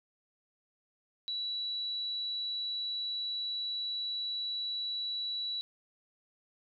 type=tone; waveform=sine; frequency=3930 Hz; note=B7; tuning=9 cents flat; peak=-33 dBFS; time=1.28-5.61 s; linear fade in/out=0 ms; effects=none